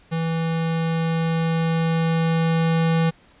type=tone with level ramp; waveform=square; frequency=163.9 Hz; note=E3; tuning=10 cents flat; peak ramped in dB=-22 to -17 dBFS; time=0.11-3.11 s; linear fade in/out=20 ms; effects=pink hiss -54 dBFS RMS until 3.4 s + resampled to 8000 Hz